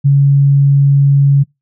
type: tone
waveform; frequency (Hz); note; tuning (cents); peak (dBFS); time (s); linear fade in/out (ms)
sine; 140; C#3; +18; -5; 0.04-1.44; 20
effects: noise-tail reverb RT60 0.2 s tail -26 dB re dry